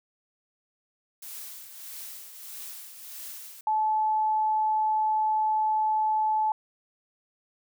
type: noise with tremolo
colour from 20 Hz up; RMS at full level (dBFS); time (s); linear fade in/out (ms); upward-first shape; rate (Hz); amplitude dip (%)
blue; -39; 1.22-3.61; 5; triangle; 1.6; 60
type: tone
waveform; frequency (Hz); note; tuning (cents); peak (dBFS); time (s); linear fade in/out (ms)
sine; 865; A5; -30; -22; 3.67-6.52; 2
effects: none